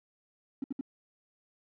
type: tone bursts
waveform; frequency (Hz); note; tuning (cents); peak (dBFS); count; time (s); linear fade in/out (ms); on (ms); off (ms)
triangle; 270; C#4; -45; -27; 3; 0.62-0.811; 5; 21; 64
effects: tanh soft clip ceiling -29 dBFS